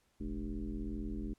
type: tone with frequency modulation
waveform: sine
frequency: 131.4 Hz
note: C3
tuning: 8 cents sharp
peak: -36 dBFS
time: 0.2-1.34 s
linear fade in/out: 10 ms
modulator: 82.2 Hz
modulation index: 2.4
effects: pink hiss -74 dBFS RMS until 1.38 s + low-pass 12000 Hz 12 dB/octave